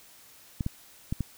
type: clicks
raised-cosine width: 5 ms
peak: -16 dBFS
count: 4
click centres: 0.608 / 0.664 / 1.125 / 1.207 s
effects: white hiss -54 dBFS RMS until 1.37 s

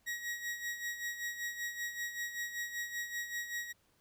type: tone with tremolo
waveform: 40% pulse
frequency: 1900 Hz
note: A#6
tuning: 33 cents sharp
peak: -34 dBFS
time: 0.06-3.73 s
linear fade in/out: 20 ms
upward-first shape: sine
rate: 5.2 Hz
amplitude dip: 65%
effects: pink hiss -72 dBFS RMS until 4 s

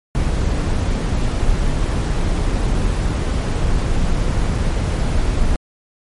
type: noise with dropouts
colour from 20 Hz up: brown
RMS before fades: -17 dBFS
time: 0.15-5.56 s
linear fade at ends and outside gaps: 0 ms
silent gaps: 4.578-4.584 s
effects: MP3 48 kbps

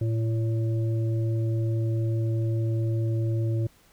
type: harmonic tone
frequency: 112.8 Hz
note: A2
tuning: 44 cents sharp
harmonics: 1 / 3 / 5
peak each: -23 / -33 / -40 dBFS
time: 0.01-3.67 s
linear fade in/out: 5 ms
effects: pink hiss -59 dBFS RMS until 3.92 s

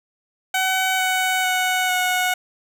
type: tone with pitch steps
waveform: 15% pulse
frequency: 754 / 747.1 / 740.2 / 733.4 Hz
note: F#5 / F#5 / F#5 / F#5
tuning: +32 / +17 / 0 / -15 cents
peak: -12 dBFS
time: 0.54-2.34 s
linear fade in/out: 5 ms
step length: 450 ms
effects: none

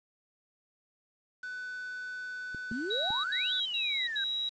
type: tone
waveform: triangle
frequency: 1497 Hz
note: F#6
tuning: 20 cents sharp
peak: -35 dBFS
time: 1.43-3.6 s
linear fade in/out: 5 ms
type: clicks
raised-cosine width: 3 ms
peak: -31 dBFS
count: 3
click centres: 2.547 / 2.717 / 3.105 s
type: exponential two-way sweep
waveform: sine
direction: up then down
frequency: 214.3 to 3613 to 1542 Hz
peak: -33 dBFS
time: 2.71-4.24 s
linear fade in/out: 2 ms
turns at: 3.54 s
type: tone bursts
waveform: sine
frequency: 3859 Hz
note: B7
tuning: 41 cents flat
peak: -30 dBFS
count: 4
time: 2.9-4.494 s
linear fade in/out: 10 ms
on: 340 ms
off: 78 ms
effects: resampled to 16000 Hz + 9-bit

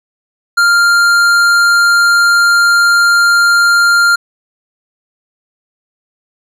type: tone with tanh clipping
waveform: sine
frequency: 1396.9 Hz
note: F6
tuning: in tune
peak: -8 dBFS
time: 0.57-4.16 s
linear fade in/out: 10 ms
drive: 14 dB
effects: none

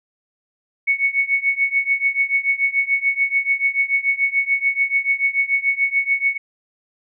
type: tone with tremolo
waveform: sine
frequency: 2217 Hz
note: C#7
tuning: in tune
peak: -12 dBFS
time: 0.87-6.38 s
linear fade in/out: 10 ms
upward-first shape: triangle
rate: 6.9 Hz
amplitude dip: 95%
effects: none

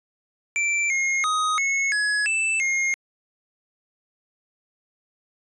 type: tone with pitch steps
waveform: square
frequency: 2343 / 2145 / 1253 / 2187 / 1684 / 2644 / 2137 Hz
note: D7 / C7 / D#6 / C#7 / G#6 / E7 / C7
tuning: -5 / +42 / +12 / -24 / +24 / +5 / +36 cents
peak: -21 dBFS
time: 0.56-2.94 s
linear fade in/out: 0 ms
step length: 340 ms
effects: resampled to 22050 Hz

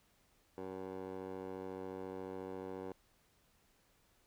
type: tone with band-pass filter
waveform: 15% pulse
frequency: 94.2 Hz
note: F#2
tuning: 32 cents sharp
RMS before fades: -45 dBFS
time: 0.58-2.92 s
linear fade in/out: 0 ms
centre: 540 Hz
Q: 2.6
effects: pink hiss -72 dBFS RMS until 4.26 s

